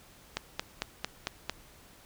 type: click train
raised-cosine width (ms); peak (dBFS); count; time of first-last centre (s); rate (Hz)
0.2; -13; 6; 0.37-1.496; 4.44
effects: pink hiss -56 dBFS RMS until 2.05 s